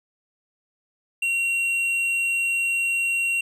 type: tone with tanh clipping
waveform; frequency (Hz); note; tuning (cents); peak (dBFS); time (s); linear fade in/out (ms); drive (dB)
triangle; 2745; F7; -31; -22; 1.22-3.41; 5; 11
effects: none